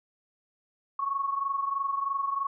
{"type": "tone pair together", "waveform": "sine", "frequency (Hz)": [1100.9, 1124], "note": ["C#6", "C#6"], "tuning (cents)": [-12, 24], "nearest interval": "unison", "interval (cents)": 36, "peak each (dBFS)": [-28, -33], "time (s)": [0.99, 2.47], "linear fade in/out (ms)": 5, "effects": []}